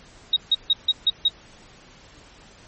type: tone bursts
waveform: sine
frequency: 3781 Hz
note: A#7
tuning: 24 cents sharp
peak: -14 dBFS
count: 6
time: 0.33-1.284 s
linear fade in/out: 5 ms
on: 34 ms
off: 150 ms
effects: pink hiss -49 dBFS RMS until 2.67 s + MP3 32 kbps